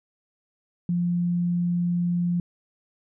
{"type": "tone", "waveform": "sine", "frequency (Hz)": 174.61, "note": "F3", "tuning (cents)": 0, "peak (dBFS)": -21, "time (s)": [0.89, 2.4], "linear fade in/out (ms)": 2, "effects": []}